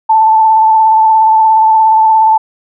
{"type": "tone with vibrato", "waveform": "sine", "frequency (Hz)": 880, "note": "A5", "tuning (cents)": 0, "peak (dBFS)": -4, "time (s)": [0.09, 2.38], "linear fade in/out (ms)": 10, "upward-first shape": "sine", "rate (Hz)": 17, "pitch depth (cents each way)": 22, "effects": []}